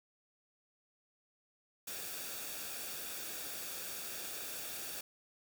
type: noise with comb filter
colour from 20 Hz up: white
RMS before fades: -43 dBFS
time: 1.87-5.01 s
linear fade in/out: 5 ms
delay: 0.98 ms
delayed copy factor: -0.5
effects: none